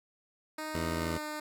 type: tone with pitch glide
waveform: 10% pulse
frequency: 310 to 303.1 Hz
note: D#4 to D#4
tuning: -6 to -45 cents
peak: -28 dBFS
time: 0.58-1.4 s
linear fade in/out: 5 ms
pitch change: -39 cents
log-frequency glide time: 0.94-1.12 s
type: tone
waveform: 10% pulse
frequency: 82.41 Hz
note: E2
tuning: in tune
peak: -24 dBFS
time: 0.74-1.18 s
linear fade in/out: 10 ms
effects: none